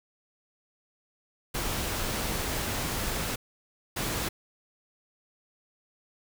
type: noise bursts at uneven times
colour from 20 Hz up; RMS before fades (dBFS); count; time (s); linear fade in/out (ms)
pink; -31; 2; 1.54-3.36 / 3.96-4.29; 10
effects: none